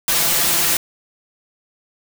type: noise with comb filter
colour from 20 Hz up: white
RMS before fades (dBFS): -17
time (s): 0.08-0.77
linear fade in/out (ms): 2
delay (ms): 5.9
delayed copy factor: +0.9
effects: none